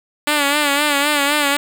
5% pulse tone with vibrato, 289.7 Hz, D4, 24 cents flat, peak -3 dBFS, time 0.27-1.57 s, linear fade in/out 5 ms, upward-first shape sine, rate 3.9 Hz, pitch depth 61 cents each way, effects 7-bit

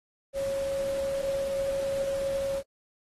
sine tone in noise, 549 Hz, C#5, 17 cents flat, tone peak -27 dBFS, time 0.33-2.63 s, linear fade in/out 50 ms, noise pink, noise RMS -43 dBFS, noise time 0.33-2.63 s, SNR +13 dB, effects AAC 32 kbps

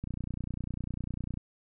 click train, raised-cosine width 5 ms, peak -23 dBFS, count 41, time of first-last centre 0.04-1.373 s, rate 30 Hz, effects none

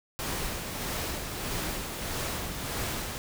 pink noise with tremolo, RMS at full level -32 dBFS, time 0.19-3.18 s, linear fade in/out 0 ms, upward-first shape sine, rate 1.6 Hz, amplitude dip 40%, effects none

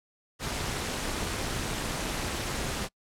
pink noise with amplitude modulation, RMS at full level -29 dBFS, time 0.39-2.89 s, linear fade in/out 50 ms, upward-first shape sine, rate 273 Hz, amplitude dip 70%, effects noise-tail reverb RT60 0.1 s tail -26 dB re dry + low-pass 10000 Hz 12 dB/octave

